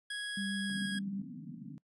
25% pulse tone with pitch glide, 1661.2 to 1648.8 Hz, G#6 to G#6, 0 to -13 cents, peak -33 dBFS, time 0.1-0.99 s, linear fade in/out 5 ms, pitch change -13 cents, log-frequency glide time 0.61-0.8 s
sine tone with vibrato, 197.3 Hz, G3, 11 cents sharp, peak -35 dBFS, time 0.37-1.22 s, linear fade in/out 5 ms, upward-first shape triangle, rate 7.5 Hz, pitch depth 12 cents each way
pink band-pass noise, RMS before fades -46 dBFS, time 0.7-1.78 s, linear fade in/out 0 ms, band 140 to 280 Hz, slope 96 dB/octave
effects noise-tail reverb RT60 0.1 s tail -23 dB re dry + resampled to 24000 Hz

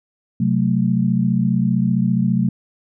sine chord, F# diminished, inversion second, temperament equal, 130.81 / 185 / 220 Hz, C3 / F#3 / A3, 0 / 0 / 0 cents, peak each -20 / -18 / -19 dBFS, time 0.4-2.49 s, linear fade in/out 5 ms, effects none

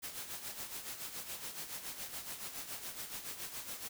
white noise with tremolo, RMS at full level -42 dBFS, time 0.02-3.89 s, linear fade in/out 20 ms, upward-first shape sine, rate 7.1 Hz, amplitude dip 60%, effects none

